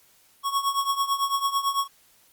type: tone with tremolo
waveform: square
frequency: 1106 Hz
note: C#6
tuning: 4 cents flat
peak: -20 dBFS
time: 0.43-1.88 s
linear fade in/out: 50 ms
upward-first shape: triangle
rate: 9 Hz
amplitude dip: 85%
effects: white hiss -59 dBFS RMS until 2.32 s + Opus 48 kbps